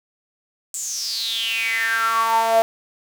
sawtooth tone with high-pass filter sweep, 226.6 Hz, A#3, 49 cents flat, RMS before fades -21 dBFS, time 0.74-2.62 s, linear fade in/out 0 ms, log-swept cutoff 7700 to 640 Hz, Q 8.9, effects 7-bit

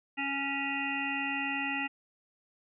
harmonic tone, 277.2 Hz, C#4, in tune, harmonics 1 / 3 / 5 / 7 / 9 / 10, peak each -37 / -38 / -43 / -36 / -37 / -37 dBFS, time 0.17-1.88 s, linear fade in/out 20 ms, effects none

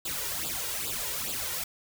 white noise with flanger, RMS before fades -33 dBFS, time 0.05-1.64 s, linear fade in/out 5 ms, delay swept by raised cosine 0.25 to 2.15 ms, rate 2.4 Hz, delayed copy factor +0.8, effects none

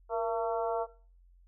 harmonic tone with a mistuned harmonic, 225.6 Hz, A3, 44 cents sharp, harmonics 2 / 3 / 4 / 5 / 6, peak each -32 / -33 / -36 / -41 / -42 dBFS, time 0.09-0.87 s, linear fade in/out 50 ms, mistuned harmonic 2, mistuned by +63 cents, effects noise-tail reverb RT60 0.4 s tail -18 dB re dry + added 44 Hz sine -57 dBFS peak until 1.47 s

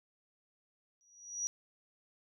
sine tone with exponential growth, 5800 Hz, F#8, 35 cents flat, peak -30 dBFS, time 1.01-1.47 s, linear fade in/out 0 ms, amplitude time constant 100 ms, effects none

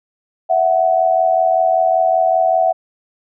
sine tone pair together, 659.3 / 744.5 Hz, E5 / F#5, 0 / +11 cents, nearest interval major second, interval 211 cents, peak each -14 dBFS, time 0.49-2.73 s, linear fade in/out 20 ms, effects none

